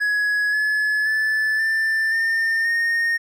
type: tone with pitch steps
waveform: triangle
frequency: 1678 / 1710.3 / 1743.2 / 1776.8 / 1810.9 / 1845.8 Hz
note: G#6 / A6 / A6 / A6 / A6 / A#6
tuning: +17 / -50 / -17 / +16 / +49 / -18 cents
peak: -16 dBFS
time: 0-3.18 s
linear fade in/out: 20 ms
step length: 530 ms
effects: none